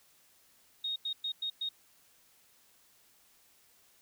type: tone bursts at uneven times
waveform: sine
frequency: 3729 Hz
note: A#7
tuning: in tune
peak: -32 dBFS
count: 5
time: 0.84-0.96 / 1.05-1.13 / 1.24-1.32 / 1.42-1.5 / 1.61-1.69 s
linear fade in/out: 5 ms
effects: white hiss -65 dBFS RMS until 4.01 s